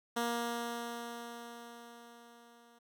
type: tone with level ramp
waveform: 10% pulse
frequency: 235.6 Hz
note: A#3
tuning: 19 cents sharp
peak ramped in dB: -23 to -52 dBFS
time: 0.16-2.79 s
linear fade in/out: 10 ms
effects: none